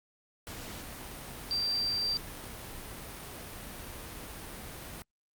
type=tone in noise; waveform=sine; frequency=4700 Hz; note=D8; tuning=1 cent sharp; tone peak=-28 dBFS; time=1.51-2.17 s; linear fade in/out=0 ms; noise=pink; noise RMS=-43 dBFS; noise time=0.47-5.02 s; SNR=+12 dB; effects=Opus 48 kbps